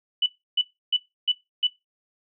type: tone bursts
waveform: sine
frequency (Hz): 2976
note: F#7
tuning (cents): +9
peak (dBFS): -18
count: 5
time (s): 0.22-1.67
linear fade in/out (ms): 5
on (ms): 42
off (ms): 310
effects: noise-tail reverb RT60 0.2 s tail -17 dB re dry